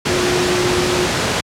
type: tone in noise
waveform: sine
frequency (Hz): 360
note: F#4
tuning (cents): -47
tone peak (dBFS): -17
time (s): 0.09-1.06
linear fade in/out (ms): 10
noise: pink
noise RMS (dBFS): -17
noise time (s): 0.05-1.41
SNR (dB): -3
effects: high-pass 100 Hz 12 dB/octave + low-pass 7000 Hz 12 dB/octave